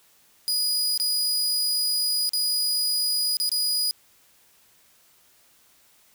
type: tone with dropouts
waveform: sawtooth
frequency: 4926 Hz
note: D#8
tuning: 18 cents flat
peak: -19 dBFS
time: 0.48-3.91 s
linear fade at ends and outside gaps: 0 ms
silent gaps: 0.976-0.999 / 2.292-2.334 / 3.369-3.4 / 3.492-3.517 s
effects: white hiss -59 dBFS RMS until 6.14 s